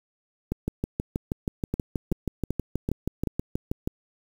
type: two click trains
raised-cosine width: 3 ms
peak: -13 / -13 dBFS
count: 22 / 5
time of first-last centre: 0.52-3.875 / 1.74-3.273 s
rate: 6.26 / 2.61 Hz
effects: 7-bit